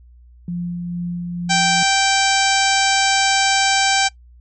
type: tone with tremolo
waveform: sine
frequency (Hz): 174.61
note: F3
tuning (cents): 0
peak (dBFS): -21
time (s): 0.48-1.83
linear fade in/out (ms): 2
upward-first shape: sine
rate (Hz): 2.2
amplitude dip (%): 25
type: harmonic tone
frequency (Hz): 781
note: G5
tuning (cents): -7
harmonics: 1 / 2 / 3 / 4 / 5 / 6 / 7 / 8 / 9 / 10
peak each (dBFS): -18 / -21 / -23 / -24 / -25 / -26 / -26 / -27 / -28 / -28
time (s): 1.49-4.09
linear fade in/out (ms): 20
effects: noise-tail reverb RT60 0.1 s tail -21 dB re dry + added 60 Hz sine -43 dBFS peak until 4.4 s